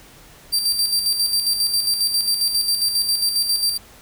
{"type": "tone with tremolo", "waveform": "sawtooth", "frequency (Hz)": 4699, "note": "D8", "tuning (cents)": 0, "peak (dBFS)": -13, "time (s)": [0.52, 3.78], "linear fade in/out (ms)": 20, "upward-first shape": "square", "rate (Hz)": 7.4, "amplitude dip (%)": 50, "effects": ["pink hiss -46 dBFS RMS until 4.01 s"]}